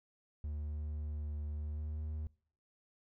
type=tone with pitch glide; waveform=triangle; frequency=74.9 to 76.92 Hz; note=D2 to D#2; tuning=+35 to -19 cents; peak=-35 dBFS; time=0.44-2.27 s; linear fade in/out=0 ms; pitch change=+46 cents; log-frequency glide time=1.62-2.01 s; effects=noise-tail reverb RT60 0.5 s tail -24 dB re dry